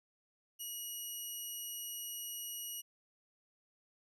5% pulse tone, 2900 Hz, F#7, 35 cents flat, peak -32 dBFS, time 0.59-2.82 s, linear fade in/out 20 ms, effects resampled to 32000 Hz

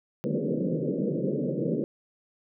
pink band-pass noise, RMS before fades -28 dBFS, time 0.24-1.84 s, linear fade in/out 0 ms, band 140 to 560 Hz, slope 96 dB/octave, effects none

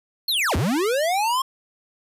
square linear two-way sweep, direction down then up, 4400 to 65.41 to 1081 Hz, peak -20 dBFS, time 0.28-1.42 s, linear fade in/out 5 ms, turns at 0.56 s, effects resampled to 32000 Hz + 10-bit

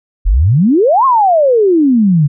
sine exponential two-way sweep, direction up then down, 39.19 to 1102 to 138.3 Hz, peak -6 dBFS, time 0.25-2.28 s, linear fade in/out 20 ms, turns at 1.05 s, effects none

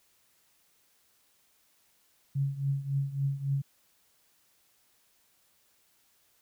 sine tone with tremolo, 138.59 Hz, C#3, in tune, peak -24 dBFS, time 2.35-3.62 s, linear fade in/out 10 ms, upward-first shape triangle, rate 3.6 Hz, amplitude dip 85%, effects white hiss -68 dBFS RMS until 6.41 s

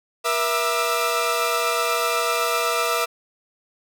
sawtooth tone cluster, 477.1 / 660 / 1195 / 1328 Hz, A#4 / E5 / D6 / E6, +40 / +2 / +30 / +12 cents, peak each -22 dBFS, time 0.24-3.06 s, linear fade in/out 20 ms, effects none

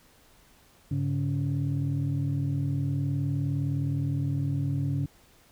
sine tone cluster, 101.5 / 141 / 281.6 Hz, G#2 / C#3 / C#4, -39 / +30 / +27 cents, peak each -30 / -26 / -33 dBFS, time 0.91-5.06 s, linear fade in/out 5 ms, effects tanh soft clip ceiling -19 dBFS + pink hiss -59 dBFS RMS until 5.51 s

